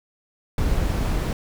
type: noise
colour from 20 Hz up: brown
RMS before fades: -22 dBFS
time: 0.58-1.33 s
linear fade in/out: 2 ms
effects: none